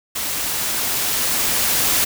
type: noise with level ramp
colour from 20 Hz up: white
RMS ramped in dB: -24 to -17 dBFS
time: 0.15-2.05 s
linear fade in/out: 10 ms
effects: none